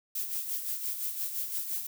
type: noise with tremolo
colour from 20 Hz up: violet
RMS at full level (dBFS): -32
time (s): 0.15-1.87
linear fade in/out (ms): 5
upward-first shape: sine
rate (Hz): 5.8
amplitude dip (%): 55
effects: none